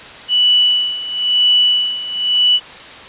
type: tone with tremolo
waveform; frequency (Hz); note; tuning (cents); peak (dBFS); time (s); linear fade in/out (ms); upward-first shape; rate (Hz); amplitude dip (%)
sine; 2960; F#7; 0; -8; 0.28-2.6; 50; sine; 0.99; 80
effects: white hiss -34 dBFS RMS until 3.08 s + resampled to 8000 Hz